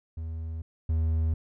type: tone pair in turn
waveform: triangle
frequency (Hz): 80.9 / 80.2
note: E2 / E2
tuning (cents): -32 / -47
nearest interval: unison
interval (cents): 15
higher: first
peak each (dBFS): -30 / -21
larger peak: second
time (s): 0.17-0.62 / 0.89-1.34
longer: neither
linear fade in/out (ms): 5
effects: none